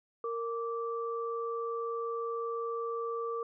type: tone pair together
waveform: sine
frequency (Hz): 462.7 / 1166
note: A#4 / D6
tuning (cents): -13 / -13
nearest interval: octave + major third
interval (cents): 1600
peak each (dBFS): -34 / -37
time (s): 0.24-3.43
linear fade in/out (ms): 2
effects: none